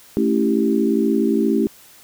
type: chord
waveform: sine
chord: A dominant seventh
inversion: none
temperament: equal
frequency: 220 / 277.2 / 329.6 / 392 Hz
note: A3 / C#4 / E4 / G4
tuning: 0 / 0 / 0 / 0 cents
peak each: -19 / -21 / -21 / -21 dBFS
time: 0.17-1.67 s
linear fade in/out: 0 ms
effects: white hiss -47 dBFS RMS until 2.03 s